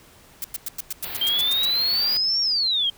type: noise bursts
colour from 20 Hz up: blue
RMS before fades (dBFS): -28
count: 11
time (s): 0.42-1.653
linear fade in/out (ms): 2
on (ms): 23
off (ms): 98
type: band-stop noise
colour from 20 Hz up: white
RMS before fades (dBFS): -33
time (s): 1.04-2.17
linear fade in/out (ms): 0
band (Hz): 4700 to 12000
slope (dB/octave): 96
type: exponential two-way sweep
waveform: sine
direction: up then down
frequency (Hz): 3136 to 5588 to 3136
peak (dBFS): -19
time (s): 1.21-2.9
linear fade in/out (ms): 5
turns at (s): 2.41
effects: pink hiss -51 dBFS RMS until 2.97 s